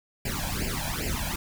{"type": "noise with flanger", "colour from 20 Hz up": "pink", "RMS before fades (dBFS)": -30, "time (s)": [0.25, 1.36], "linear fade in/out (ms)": 5, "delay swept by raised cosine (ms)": [0.4, 1.26], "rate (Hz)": 2.5, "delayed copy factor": 0.95, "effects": []}